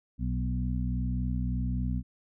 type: harmonic tone with a mistuned harmonic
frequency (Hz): 61.74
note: B1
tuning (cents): 0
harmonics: 1 / 2 / 3 / 4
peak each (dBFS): -30 / -33 / -35 / -36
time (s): 0.18-2.03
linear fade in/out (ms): 50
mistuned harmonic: 3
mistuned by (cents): +16
effects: none